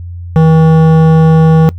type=tone with hard clipping; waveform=sine; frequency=160.3 Hz; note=E3; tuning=48 cents flat; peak=-5 dBFS; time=0.36-1.69 s; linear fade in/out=0 ms; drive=13 dB; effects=noise-tail reverb RT60 0.1 s tail -21 dB re dry + added 87 Hz sine -21 dBFS peak until 1.78 s